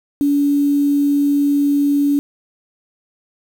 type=tone with quantisation; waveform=sine; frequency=285.9 Hz; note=D4; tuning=46 cents flat; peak=-12 dBFS; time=0.21-2.19 s; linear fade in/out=0 ms; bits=6; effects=none